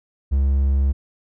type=tone; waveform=triangle; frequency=68.4 Hz; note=C#2; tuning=23 cents flat; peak=-13 dBFS; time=0.31-0.93 s; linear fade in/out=20 ms; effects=none